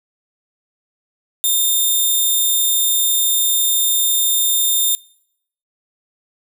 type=tone; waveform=5% pulse; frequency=3626 Hz; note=A#7; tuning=49 cents flat; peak=-6 dBFS; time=1.44-4.95 s; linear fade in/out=0 ms; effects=noise-tail reverb RT60 0.7 s tail -23 dB re dry

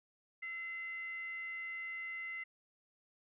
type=tone with frequency modulation; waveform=sine; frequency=2050 Hz; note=C7; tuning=36 cents flat; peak=-40 dBFS; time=0.42-2.44 s; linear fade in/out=10 ms; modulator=711 Hz; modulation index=0.3; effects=none

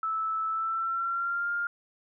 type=tone with pitch glide; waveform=sine; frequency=1311 to 1405.1 Hz; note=E6 to F6; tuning=-10 to +10 cents; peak=-27 dBFS; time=0.03-1.67 s; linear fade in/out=2 ms; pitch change=+120 cents; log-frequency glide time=0.49-1.51 s; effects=none

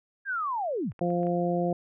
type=linear sweep; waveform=sine; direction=down; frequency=1644 to 67 Hz; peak=-27 dBFS; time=0.25-0.93 s; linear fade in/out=50 ms
type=clicks; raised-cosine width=0.5 ms; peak=-40 / -32 / -39 / -37 / -34 dBFS; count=5; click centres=0.919 / 0.992 / 1.104 / 1.232 / 1.269 s
type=harmonic tone; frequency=174.7 Hz; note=F3; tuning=1 cent sharp; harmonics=1 / 2 / 3 / 4; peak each=-28 / -30 / -30 / -31 dBFS; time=1.01-1.73 s; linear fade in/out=2 ms
effects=none

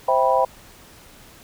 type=chord; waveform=sine; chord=C major seventh; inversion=none; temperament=just; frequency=523.3 / 654.1 / 784.9 / 981.1 Hz; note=C5 / E5 / G5 / B5; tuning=0 / -14 / +2 / -12 cents; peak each=-20 / -22 / -21 / -20 dBFS; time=0.08-0.45 s; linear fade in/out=5 ms; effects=pink hiss -47 dBFS RMS until 1.43 s

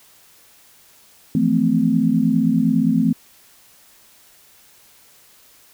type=chord; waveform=sine; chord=F major seventh; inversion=third; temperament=equal with one note detuned; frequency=164.81 / 174.61 / 220 / 257.4 Hz; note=E3 / F3 / A3 / C4; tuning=0 / 0 / 0 / -28 cents; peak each=-22 / -23 / -18 / -18 dBFS; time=1.35-3.13 s; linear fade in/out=2 ms; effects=white hiss -51 dBFS RMS until 5.73 s

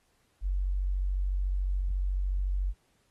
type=tone; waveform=sine; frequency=46.96 Hz; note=F#1; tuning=26 cents sharp; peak=-26 dBFS; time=0.41-2.74 s; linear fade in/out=50 ms; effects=pink hiss -71 dBFS RMS until 3.1 s + AAC 32 kbps

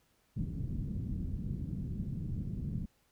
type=low-pass noise; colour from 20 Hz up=white; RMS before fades=-37 dBFS; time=0.36-2.86 s; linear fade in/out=10 ms; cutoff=200 Hz; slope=24 dB/octave; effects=pink hiss -72 dBFS RMS until 3.11 s

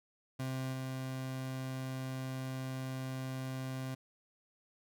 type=tone with level steps; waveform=30% pulse; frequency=131 Hz; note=C3; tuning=2 cents sharp; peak=-33 / -35 dBFS; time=0.39-3.95 s; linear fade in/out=10 ms; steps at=0.72 s; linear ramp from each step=20 ms; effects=none

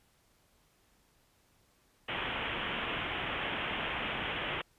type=low-pass noise; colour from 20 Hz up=white; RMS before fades=-36 dBFS; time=2.08-4.62 s; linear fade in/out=10 ms; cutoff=3300 Hz; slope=96 dB/octave; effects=pink hiss -69 dBFS RMS until 4.78 s + resampled to 32000 Hz

